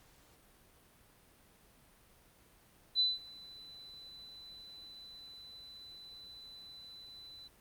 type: tone with ADSR envelope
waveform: sine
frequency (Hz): 4000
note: B7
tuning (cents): +21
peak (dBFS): -25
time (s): 2.95-7.48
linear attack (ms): 45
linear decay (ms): 190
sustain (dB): -24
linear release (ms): 8
effects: pink hiss -64 dBFS RMS until 7.6 s + Opus 48 kbps

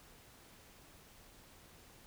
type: silence
effects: pink hiss -60 dBFS RMS until 2.06 s

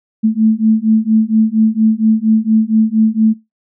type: beating tone pair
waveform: sine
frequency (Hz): 217.5 / 221.8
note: A3 / A3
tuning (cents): -20 / +14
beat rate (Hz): 4.3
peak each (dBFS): -12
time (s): 0.23-3.34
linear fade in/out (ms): 20
effects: noise-tail reverb RT60 0.2 s tail -21 dB re dry

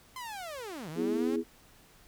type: linear two-way sweep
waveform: sawtooth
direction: down then up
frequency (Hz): 1047 to 149 to 277.8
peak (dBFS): -35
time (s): 0.16-1.36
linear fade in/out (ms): 2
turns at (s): 0.89
type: chord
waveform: sine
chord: E major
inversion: second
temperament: equal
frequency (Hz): 246.9 / 329.6 / 415.3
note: B3 / E4 / G#4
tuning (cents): 0 / 0 / 0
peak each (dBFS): -32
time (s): 0.95-1.44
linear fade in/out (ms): 50
effects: pink hiss -59 dBFS RMS until 2.07 s

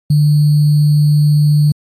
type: tone with sample-and-hold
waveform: sine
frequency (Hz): 148.8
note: D3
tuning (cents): +23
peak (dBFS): -7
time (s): 0.1-1.72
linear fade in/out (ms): 5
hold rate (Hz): 4410
effects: AAC 64 kbps

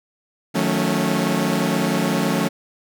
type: chord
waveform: sawtooth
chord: D# half-diminished seventh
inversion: none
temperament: equal with one note detuned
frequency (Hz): 155.56 / 181.61 / 220 / 277.2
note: D#3 / F#3 / A3 / C#4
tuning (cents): 0 / -32 / 0 / 0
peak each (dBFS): -22 / -19 / -19 / -20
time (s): 0.54-2.49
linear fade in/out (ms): 20
effects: none

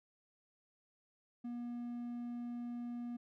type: tone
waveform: triangle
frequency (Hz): 240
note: B3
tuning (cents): -49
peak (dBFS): -38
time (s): 1.44-3.17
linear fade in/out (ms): 10
effects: none

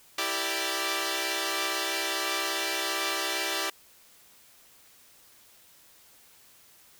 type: chord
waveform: 5% pulse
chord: E half-diminished seventh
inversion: none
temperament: equal with one note detuned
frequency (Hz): 329.6 / 392 / 456.3 / 587.3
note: E4 / G4 / Bb4 / D5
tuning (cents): 0 / 0 / -37 / 0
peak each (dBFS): -22 / -21 / -27 / -21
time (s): 0.18-3.7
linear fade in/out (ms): 5
effects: white hiss -57 dBFS RMS until 6.99 s

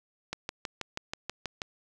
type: click train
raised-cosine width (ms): 0.2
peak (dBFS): -16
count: 9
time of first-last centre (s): 0.33-1.618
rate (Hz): 6.21
effects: none

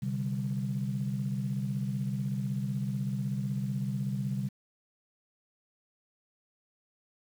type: chord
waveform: sine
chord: C suspended second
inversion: none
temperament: equal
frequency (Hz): 130.81 / 146.83 / 196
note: C3 / D3 / G3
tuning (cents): 0 / 0 / 0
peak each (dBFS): -32 / -36 / -33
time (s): 0.02-4.49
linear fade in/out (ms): 10
effects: tanh soft clip ceiling -21 dBFS + 9-bit

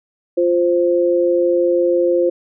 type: tone pair together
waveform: sine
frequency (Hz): 349.3 / 523.3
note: F4 / C5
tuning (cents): 0 / 0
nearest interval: perfect fifth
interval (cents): 700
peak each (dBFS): -15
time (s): 0.37-2.3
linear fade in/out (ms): 10
effects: none

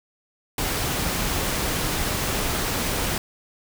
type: noise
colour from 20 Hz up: pink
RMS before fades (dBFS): -25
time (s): 0.58-3.18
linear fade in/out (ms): 2
effects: none

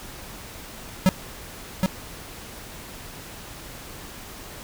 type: tone with echo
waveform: square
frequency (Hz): 187.3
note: F#3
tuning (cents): +21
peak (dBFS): -14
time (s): 1.06-1.09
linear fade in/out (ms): 0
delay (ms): 770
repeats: 1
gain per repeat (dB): -4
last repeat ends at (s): 1.86
effects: pink hiss -40 dBFS RMS until 4.63 s

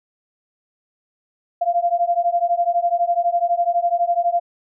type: beating tone pair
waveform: sine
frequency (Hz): 687 / 699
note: F5 / F5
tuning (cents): -29 / +1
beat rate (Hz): 12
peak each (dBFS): -19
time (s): 1.61-4.4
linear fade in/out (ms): 10
effects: none

